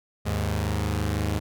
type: tone pair together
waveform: sawtooth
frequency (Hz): 77.78 / 103.83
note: D#2 / G#2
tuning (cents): 0 / 0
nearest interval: perfect fourth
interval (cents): 500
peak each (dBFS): -23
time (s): 0.25-1.4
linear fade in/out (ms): 20
effects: none